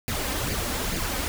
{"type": "noise with flanger", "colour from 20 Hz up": "pink", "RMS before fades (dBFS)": -28, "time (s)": [0.08, 1.28], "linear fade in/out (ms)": 0, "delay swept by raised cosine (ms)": [0.42, 3.92], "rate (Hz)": 2.3, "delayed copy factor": 0.6, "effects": []}